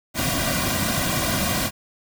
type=noise with comb filter; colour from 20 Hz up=pink; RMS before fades=-23 dBFS; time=0.14-1.71 s; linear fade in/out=50 ms; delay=2.3 ms; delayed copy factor=-0.9; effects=none